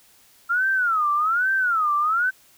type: tone with vibrato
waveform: sine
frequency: 1355 Hz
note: E6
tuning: 47 cents sharp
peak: -18 dBFS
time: 0.49-2.31 s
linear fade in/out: 20 ms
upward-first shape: sine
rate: 1.2 Hz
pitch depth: 250 cents each way
effects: white hiss -55 dBFS RMS until 2.57 s